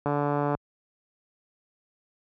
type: click train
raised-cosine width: 1 ms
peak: -13 dBFS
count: 72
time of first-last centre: 0.06-0.55 s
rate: 145 Hz
effects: high-pass 60 Hz 12 dB/octave